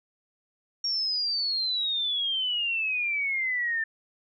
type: exponential sweep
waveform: sine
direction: down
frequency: 5590 to 1779 Hz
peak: -25 dBFS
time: 0.84-3.84 s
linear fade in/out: 5 ms
effects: none